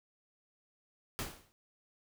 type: noise with exponential decay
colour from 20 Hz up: pink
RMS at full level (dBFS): -35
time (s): 1.19-1.52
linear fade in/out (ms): 0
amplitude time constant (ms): 71
effects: none